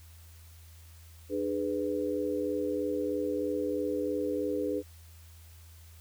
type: chord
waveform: sine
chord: G# diminished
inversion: second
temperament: just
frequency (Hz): 299 / 415.3 / 498.4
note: D4 / G#4 / B4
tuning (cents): +31 / 0 / +16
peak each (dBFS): -33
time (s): 1.29-4.83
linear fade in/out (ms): 50
effects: added 82 Hz sine -50 dBFS peak until 6 s + white hiss -59 dBFS RMS until 6 s